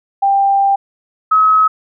sine tone pair in turn, 791 / 1280.2 Hz, G5 / D#6, +15 / +49 cents, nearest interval minor sixth, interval 834 cents, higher second, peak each -9 / -7 dBFS, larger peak second, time 0.22-0.76 / 1.31-1.68 s, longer first, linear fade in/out 10 ms, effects none

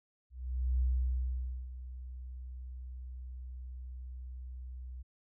sine tone with ADSR envelope, 62.9 Hz, B1, 32 cents sharp, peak -26 dBFS, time 0.3-5.03 s, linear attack 500 ms, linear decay 880 ms, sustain -15 dB, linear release 16 ms, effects none

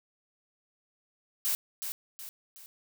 blue noise with echo, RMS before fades -29 dBFS, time 1.45-1.55 s, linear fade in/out 0 ms, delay 370 ms, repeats 3, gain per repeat -7 dB, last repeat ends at 2.66 s, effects none

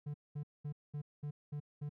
triangle tone bursts, 146.83 Hz, D3, in tune, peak -36 dBFS, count 7, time 0.06-1.894 s, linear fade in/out 10 ms, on 82 ms, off 210 ms, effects none

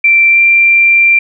sine tone with pitch glide, 2349 to 2365 Hz, D7 to D7, 0 to +12 cents, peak -4 dBFS, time 0.04-1.19 s, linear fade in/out 5 ms, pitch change +12 cents, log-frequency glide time 0.29-0.4 s, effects none

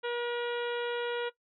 harmonic tone, 478.8 Hz, A#4, 46 cents sharp, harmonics 1 / 2 / 3 / 4 / 5 / 6 / 7 / 8, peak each -32 / -39 / -38 / -45 / -47 / -45 / -46 / -52 dBFS, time 0.03-1.3 s, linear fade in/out 20 ms, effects noise-tail reverb RT60 0.1 s tail -17 dB re dry

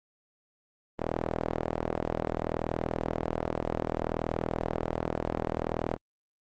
sawtooth tone with band-pass filter, 40.63 Hz, E1, 24 cents flat, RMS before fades -32 dBFS, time 0.98-5.97 s, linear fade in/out 20 ms, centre 580 Hz, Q 1.3, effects Opus 24 kbps

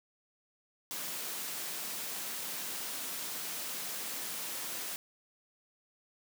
white high-pass noise, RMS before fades -39 dBFS, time 0.91-4.96 s, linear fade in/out 0 ms, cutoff 150 Hz, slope 24 dB/octave, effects none

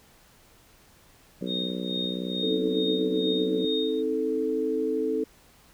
harmonic tone, 61.74 Hz, B1, in tune, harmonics 3 / 4 / 5 / 6 / 7 / 8 / 9, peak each -33 / -35 / -37 / -39 / -40 / -41 / -42 dBFS, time 1.41-3.65 s, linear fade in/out 5 ms
sine tone with tremolo, 3700 Hz, A#7, 14 cents flat, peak -28 dBFS, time 1.46-4.03 s, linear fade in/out 50 ms, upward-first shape sine, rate 2.3 Hz, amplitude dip 85%
sine chord, A diminished, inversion first, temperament just, 264 / 316.8 / 440 Hz, C4 / Eb4 / A4, +16 / +31 / 0 cents, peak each -31 / -30 / -26 dBFS, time 2.43-5.24 s, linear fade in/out 5 ms
effects pink hiss -57 dBFS RMS until 5.73 s

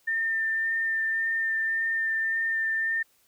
sine tone with vibrato, 1801 Hz, A6, 40 cents sharp, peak -24 dBFS, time 0.07-3.03 s, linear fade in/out 10 ms, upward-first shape sine, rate 1.8 Hz, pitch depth 11 cents each way, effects white hiss -65 dBFS RMS until 3.27 s

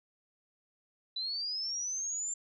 sine linear sweep, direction up, 3951 to 7310 Hz, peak -33 dBFS, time 1.16-2.34 s, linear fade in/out 5 ms, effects none

